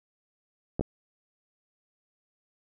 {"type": "clicks", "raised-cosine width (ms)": 2, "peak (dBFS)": -15, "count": 2, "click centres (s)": [0.795, 0.81], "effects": []}